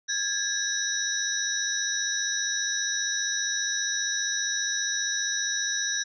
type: tone cluster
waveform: sine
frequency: 1629 / 1724 / 3829 / 5430 / 5840 Hz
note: G#6 / A6 / A#7 / F8 / F#8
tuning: -34 / -36 / +46 / -50 / -24 cents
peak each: -31 / -35 / -33 / -36 / -29 dBFS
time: 0.08-6.04 s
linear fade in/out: 20 ms
effects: none